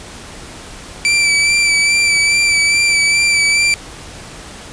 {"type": "tone with vibrato", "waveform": "sawtooth", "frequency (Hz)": 2326, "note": "D7", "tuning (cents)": -17, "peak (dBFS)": -7, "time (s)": [1.05, 3.74], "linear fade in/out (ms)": 0, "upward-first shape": "sine", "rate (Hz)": 2.4, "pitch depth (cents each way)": 27, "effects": ["pink hiss -33 dBFS RMS until 4.72 s", "resampled to 22050 Hz"]}